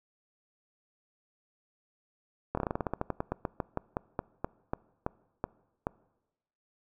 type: slowing click train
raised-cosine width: 1 ms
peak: -16 dBFS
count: 24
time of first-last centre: 2.55-5.869 s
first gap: 24 ms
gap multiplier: 1.14
effects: noise-tail reverb RT60 1.0 s tail -23 dB re dry